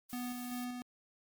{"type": "noise", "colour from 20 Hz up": "blue", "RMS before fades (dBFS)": -50, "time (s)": [0.09, 0.65], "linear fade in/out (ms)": 10}
{"type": "tone with tremolo", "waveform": "square", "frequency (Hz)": 246.9, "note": "B3", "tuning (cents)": 0, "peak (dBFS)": -38, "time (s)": [0.13, 0.82], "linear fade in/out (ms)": 0, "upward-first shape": "square", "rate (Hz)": 2.6, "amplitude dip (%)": 30}
{"effects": ["MP3 96 kbps"]}